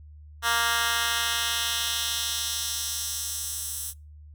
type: tone with high-pass filter sweep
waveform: 10% pulse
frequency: 233.1 Hz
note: A#3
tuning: in tune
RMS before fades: -28 dBFS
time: 0.42-3.94 s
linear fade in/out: 50 ms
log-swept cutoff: 1400 to 9100 Hz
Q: 1.1
effects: noise-tail reverb RT60 0.3 s tail -26 dB re dry + added 75 Hz sine -44 dBFS peak until 4.34 s